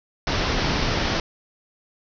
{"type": "low-pass noise", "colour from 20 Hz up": "pink", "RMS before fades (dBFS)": -23, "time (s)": [0.27, 1.2], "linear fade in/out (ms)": 2, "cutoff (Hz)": 5800, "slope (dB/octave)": 96, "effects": []}